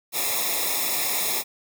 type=noise with comb filter; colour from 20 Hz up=white; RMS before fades=-25 dBFS; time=0.12-1.44 s; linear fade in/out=50 ms; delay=0.66 ms; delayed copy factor=-1; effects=none